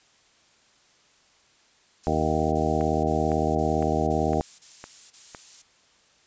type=noise bursts; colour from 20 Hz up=violet; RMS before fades=-39 dBFS; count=7; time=2.03-5.622 s; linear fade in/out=10 ms; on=490 ms; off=27 ms
type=harmonic tone; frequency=77.78 Hz; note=D#2; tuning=in tune; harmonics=1 / 2 / 3 / 4 / 5 / 6 / 8 / 9 / 10; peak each=-30 / -30 / -30 / -30 / -30 / -30 / -30 / -30 / -30 dBFS; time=2.07-4.41 s; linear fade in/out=0 ms
type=click train; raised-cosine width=0.5 ms; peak=-23 dBFS; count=6; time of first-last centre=2.81-5.348 s; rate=1.97 Hz
effects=white hiss -60 dBFS RMS until 6.26 s + resampled to 16000 Hz